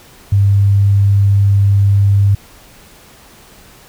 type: tone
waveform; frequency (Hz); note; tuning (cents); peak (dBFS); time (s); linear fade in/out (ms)
sine; 99.8; G2; +32; -7; 0.32-2.35; 5
effects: pink hiss -42 dBFS RMS until 3.88 s